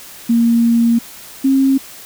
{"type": "tone pair in turn", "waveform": "sine", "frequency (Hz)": [232.8, 269.2], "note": ["A#3", "C4"], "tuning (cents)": [-2, 49], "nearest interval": "minor third", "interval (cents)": 251, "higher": "second", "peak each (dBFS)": -9, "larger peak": "neither", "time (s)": [[0.29, 0.99], [1.44, 1.78]], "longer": "first", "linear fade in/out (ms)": 10, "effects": ["white hiss -36 dBFS RMS until 2.05 s"]}